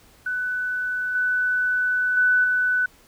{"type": "tone with level steps", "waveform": "sine", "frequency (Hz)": 1495, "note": "F#6", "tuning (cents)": 17, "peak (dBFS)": [-23, -19, -15, -18], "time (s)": [0.26, 2.86], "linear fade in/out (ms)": 5, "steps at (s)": [1.15, 2.17, 2.44], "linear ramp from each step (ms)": 2, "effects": ["pink hiss -54 dBFS RMS until 3.07 s"]}